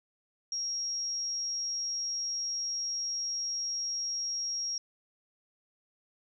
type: tone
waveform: sine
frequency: 5600 Hz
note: F8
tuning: 4 cents sharp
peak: -31 dBFS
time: 0.52-4.78 s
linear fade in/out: 2 ms
effects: none